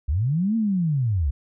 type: linear two-way sweep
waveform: sine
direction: up then down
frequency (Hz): 61.8 to 230.6 to 61.8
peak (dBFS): -19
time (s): 0.08-1.31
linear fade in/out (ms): 10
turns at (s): 0.56
effects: none